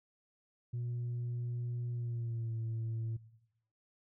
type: tone with pitch glide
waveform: sine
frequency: 120.6 to 113.18 Hz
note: B2 to A2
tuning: -41 to +49 cents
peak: -33 dBFS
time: 0.73-3.17 s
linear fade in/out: 10 ms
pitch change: -110 cents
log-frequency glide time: 1.91-2.56 s
effects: noise-tail reverb RT60 0.9 s tail -19 dB re dry + tanh soft clip ceiling -33 dBFS